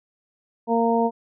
harmonic tone, 230.9 Hz, A#3, 16 cents flat, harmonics 1 / 2 / 3 / 4, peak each -22 / -22 / -24 / -24 dBFS, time 0.67-1.11 s, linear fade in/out 50 ms, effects none

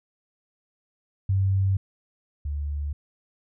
sine tone pair in turn, 96.6 / 72.62 Hz, G2 / D2, -25 / -19 cents, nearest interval perfect fourth, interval 494 cents, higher first, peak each -19 / -26 dBFS, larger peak first, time 1.29-1.77 / 2.45-2.93 s, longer neither, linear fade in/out 5 ms, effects none

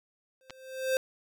square tone with exponential growth, 523.3 Hz, C5, in tune, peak -23 dBFS, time 0.41-0.97 s, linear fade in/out 1 ms, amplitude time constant 120 ms
clicks, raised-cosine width 0.2 ms, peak -26 / -24 dBFS, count 2, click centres 0.498 / 0.506 s
effects none

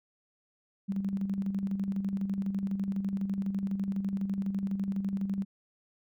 sine tone with tremolo, 196 Hz, G3, in tune, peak -27 dBFS, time 0.88-5.45 s, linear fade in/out 20 ms, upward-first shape square, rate 12 Hz, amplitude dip 50%, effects none

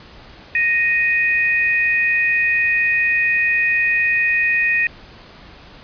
sine tone pair together, 1864.7 / 2489 Hz, A#6 / D#7, 0 / 0 cents, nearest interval perfect fourth, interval 500 cents, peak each -17 dBFS, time 0.55-4.87 s, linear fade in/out 2 ms, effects pink hiss -42 dBFS RMS until 5.83 s + resampled to 11025 Hz

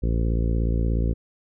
harmonic tone, 56.8 Hz, A#1, 44 cents flat, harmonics 1 / 2 / 3 / 4 / 5 / 6 / 7 / 8 / 9, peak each -21 / -27 / -31 / -33 / -35 / -37 / -38 / -39 / -40 dBFS, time 0.02-1.14 s, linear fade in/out 20 ms, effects none

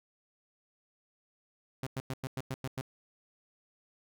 sawtooth tone bursts, 131.6 Hz, C3, 10 cents sharp, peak -30 dBFS, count 8, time 1.83-2.811 s, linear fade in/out 2 ms, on 36 ms, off 99 ms, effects none

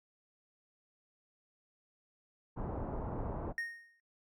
pink low-pass noise, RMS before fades -39 dBFS, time 2.56-3.53 s, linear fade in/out 20 ms, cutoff 1000 Hz, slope 24 dB/octave
triangle tone with exponential decay, 1855 Hz, A#6, 9 cents flat, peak -31 dBFS, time 3.58-4 s, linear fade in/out 1 ms, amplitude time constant 91 ms
effects noise-tail reverb RT60 0.2 s tail -19 dB re dry

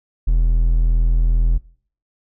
triangle tone, 41.2 Hz, E1, in tune, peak -10 dBFS, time 0.27-1.58 s, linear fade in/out 10 ms, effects noise-tail reverb RT60 0.5 s tail -21 dB re dry

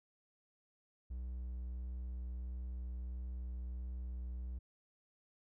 triangle tone with vibrato, 61.74 Hz, B1, in tune, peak -38 dBFS, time 1.1-4.59 s, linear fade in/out 10 ms, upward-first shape sine, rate 1.5 Hz, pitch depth 9 cents each way, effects none

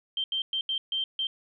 sine tone bursts at uneven times, 3142 Hz, G7, 3 cents sharp, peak -26 dBFS, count 6, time 0.17-0.24 / 0.32-0.42 / 0.53-0.61 / 0.69-0.78 / 0.92-1.04 / 1.19-1.27 s, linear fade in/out 2 ms, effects none

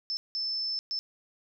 sine tone bursts at uneven times, 5274 Hz, E8, in tune, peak -29 dBFS, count 3, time 0.1-0.17 / 0.35-0.79 / 0.91-0.99 s, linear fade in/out 0 ms, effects none

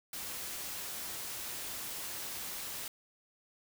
white noise, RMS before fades -41 dBFS, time 0.13-2.88 s, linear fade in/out 2 ms, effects none

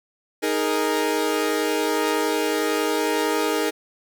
sawtooth chord, D# suspended fourth, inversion none, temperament equal, 311.1 / 415.3 / 466.2 Hz, D#4 / G#4 / A#4, 0 / 0 / 0 cents, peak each -21 dBFS, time 0.42-3.71 s, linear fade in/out 20 ms, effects 9-bit

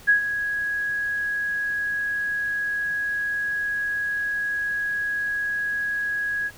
sine tone with ADSR envelope, 1661.2 Hz, G#6, in tune, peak -12 dBFS, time 0.07-6.51 s, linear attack 23 ms, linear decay 110 ms, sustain -11 dB, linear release 46 ms, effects pink hiss -47 dBFS RMS until 6.57 s

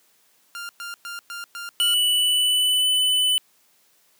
sawtooth tone bursts, 1396.9 Hz, F6, in tune, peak -28 dBFS, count 6, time 0.55-1.94 s, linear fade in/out 0 ms, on 140 ms, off 110 ms
square tone with pitch glide, 2960 to 3003 Hz, F#7 to F#7, 0 to +25 cents, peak -18 dBFS, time 1.8-3.38 s, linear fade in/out 0 ms, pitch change +25 cents, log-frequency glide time 2.02-2.94 s
effects white hiss -61 dBFS RMS until 4.19 s + high-pass 150 Hz 12 dB/octave

